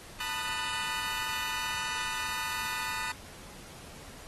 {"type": "chord", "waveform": "20% pulse", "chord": "B dominant seventh", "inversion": "third", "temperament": "just", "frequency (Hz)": [889, 987.8, 1234.7, 1481.6], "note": ["A5", "B5", "D#6", "F#6"], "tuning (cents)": [18, 0, -14, 2], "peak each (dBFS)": -34, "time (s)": [0.2, 3.12], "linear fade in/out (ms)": 5, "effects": ["pink hiss -49 dBFS RMS until 4.27 s", "AAC 32 kbps"]}